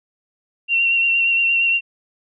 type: tone with vibrato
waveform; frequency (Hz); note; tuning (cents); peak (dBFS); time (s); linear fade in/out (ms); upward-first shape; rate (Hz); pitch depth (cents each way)
sine; 2741; F7; -33; -14; 0.68-1.81; 50; sine; 8.6; 23
effects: none